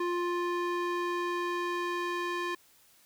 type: tone with band-pass filter sweep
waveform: square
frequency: 350.6 Hz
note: F4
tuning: 7 cents sharp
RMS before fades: -32 dBFS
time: 0-2.55 s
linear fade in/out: 5 ms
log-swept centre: 870 to 1600 Hz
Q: 0.77
effects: white hiss -62 dBFS RMS until 3.05 s